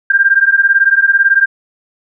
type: beating tone pair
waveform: sine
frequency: 1584 / 1602 Hz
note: G6 / G6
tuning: +18 / +37 cents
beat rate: 18 Hz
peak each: -10 dBFS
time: 0.1-1.46 s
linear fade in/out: 5 ms
effects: none